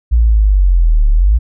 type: linear two-way sweep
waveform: sine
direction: down then up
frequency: 59.4 to 35.26 to 59.4 Hz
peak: -6 dBFS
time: 0.11-1.39 s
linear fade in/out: 20 ms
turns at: 1.1 s
effects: none